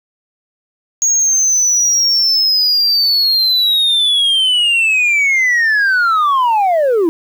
sine linear sweep, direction down, 6645 to 311.7 Hz, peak -7 dBFS, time 1.02-7.09 s, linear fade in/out 0 ms, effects tanh soft clip ceiling -9 dBFS + 7-bit

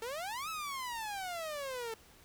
sawtooth exponential two-way sweep, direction up then down, 440 to 1318.5 to 440 Hz, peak -34 dBFS, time 0.02-1.94 s, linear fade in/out 2 ms, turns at 0.49 s, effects pink hiss -60 dBFS RMS until 2.24 s

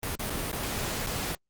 pink noise with dropouts, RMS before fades -32 dBFS, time 0.03-1.35 s, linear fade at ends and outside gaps 1 ms, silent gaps 0.153-0.194 / 0.298-0.303 / 0.516-0.529 / 1.064-1.07 s, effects Opus 32 kbps

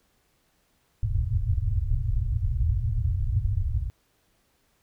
white low-pass noise, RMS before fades -25 dBFS, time 1.03-3.9 s, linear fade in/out 0 ms, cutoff 120 Hz, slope 96 dB/octave, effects pink hiss -68 dBFS RMS until 4.82 s

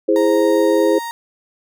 sine chord, E augmented, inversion none, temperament equal, 329.6 / 415.3 / 523.3 Hz, E4 / G#4 / B#4, 0 / 0 / 0 cents, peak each -16 dBFS, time 0.08-0.99 s, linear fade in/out 10 ms
35% pulse tone, 932.3 Hz, A#5, in tune, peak -23 dBFS, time 0.16-1.11 s, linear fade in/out 0 ms
effects none

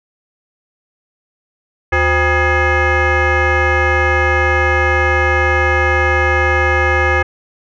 sine tone with frequency modulation, 801 Hz, G5, 37 cents sharp, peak -9 dBFS, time 1.92-7.23 s, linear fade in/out 10 ms, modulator 440 Hz, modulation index 3.1, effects tanh soft clip ceiling -7 dBFS

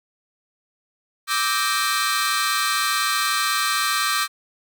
sawtooth tone cluster, 1171 / 1287 / 1572 / 1861 / 4115 Hz, D6 / E6 / G6 / A#6 / C8, -5 / -42 / +4 / -3 / -30 cents, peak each -20 / -24 / -23 / -25 / -24 dBFS, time 1.27-4.28 s, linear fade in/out 50 ms, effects none

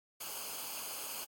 white noise with comb filter, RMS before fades -42 dBFS, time 0.2-1.25 s, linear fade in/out 10 ms, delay 0.53 ms, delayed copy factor -0.7, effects AAC 64 kbps

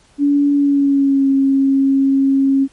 sine tone with pitch glide, 285.7 to 271.9 Hz, D4 to C#4, -48 to -33 cents, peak -10 dBFS, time 0.18-2.68 s, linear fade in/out 50 ms, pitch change -85 cents, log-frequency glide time 0.53-1.29 s, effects pink hiss -52 dBFS RMS until 2.72 s + MP3 48 kbps

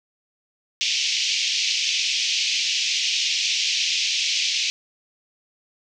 pink band-pass noise, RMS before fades -23 dBFS, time 0.81-4.7 s, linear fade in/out 0 ms, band 2400 to 6300 Hz, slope 48 dB/octave, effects none

